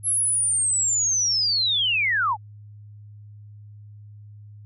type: linear sweep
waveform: sine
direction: down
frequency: 11175 to 773 Hz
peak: -19 dBFS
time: 0.03-2.37 s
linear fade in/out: 50 ms
effects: added 104 Hz sine -41 dBFS peak until 4.65 s